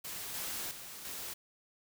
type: noise with level steps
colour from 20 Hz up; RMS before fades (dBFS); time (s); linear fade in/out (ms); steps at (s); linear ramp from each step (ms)
white; -42 / -39 / -47 / -42; 0.04-1.34; 10; 0.34 / 0.71 / 1.05; 2
effects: none